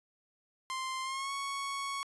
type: tone with pitch glide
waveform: sawtooth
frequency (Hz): 1046.5 to 1108.7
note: C6 to C#6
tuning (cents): 0 to 0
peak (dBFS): -31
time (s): 0.7-2.03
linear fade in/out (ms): 0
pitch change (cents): +100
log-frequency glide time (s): 1.02-1.32
effects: resampled to 24000 Hz